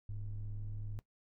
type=ring-modulated tone; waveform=triangle; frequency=62.5 Hz; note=B1; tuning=21 cents sharp; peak=-32 dBFS; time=0.09-0.99 s; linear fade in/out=0 ms; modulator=41.5 Hz; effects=noise-tail reverb RT60 0.1 s tail -19 dB re dry + tanh soft clip ceiling -33 dBFS